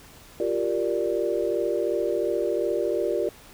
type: chord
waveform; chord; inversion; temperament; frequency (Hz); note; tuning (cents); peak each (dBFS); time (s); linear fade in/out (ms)
sine; G minor seventh; third; equal; 349.2 / 392 / 466.2 / 587.3; F4 / G4 / Bb4 / D5; 0 / 0 / 0 / 0; -28; 0.4-3.29; 2
effects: pink hiss -49 dBFS RMS until 3.53 s